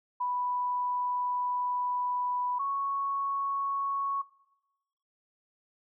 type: tone pair in turn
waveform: sine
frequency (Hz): 987.8 / 1107.4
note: B5 / C#6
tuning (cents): 0 / -2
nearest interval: major second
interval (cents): 198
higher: second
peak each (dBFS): -28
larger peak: neither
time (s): 0.2-2.59 / 2.59-4.22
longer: first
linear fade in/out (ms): 10
effects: noise-tail reverb RT60 0.9 s tail -18 dB re dry